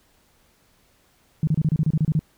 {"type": "tone bursts", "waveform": "sine", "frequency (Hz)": 155.2, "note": "D#3", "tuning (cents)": -4, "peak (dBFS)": -16, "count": 11, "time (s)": [1.43, 2.193], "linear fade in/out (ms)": 2, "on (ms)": 43, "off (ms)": 29, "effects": ["pink hiss -61 dBFS RMS until 2.37 s"]}